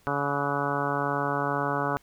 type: harmonic tone with a mistuned harmonic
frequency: 142.1 Hz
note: C#3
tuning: 43 cents sharp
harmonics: 1 / 2 / 3 / 4 / 5 / 6 / 7 / 8 / 9 / 10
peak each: -34 / -34 / -34 / -34 / -34 / -34 / -34 / -34 / -34 / -34 dBFS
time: 0.07-1.97 s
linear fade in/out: 0 ms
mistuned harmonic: 10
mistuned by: +66 cents
effects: pink hiss -61 dBFS RMS until 2.02 s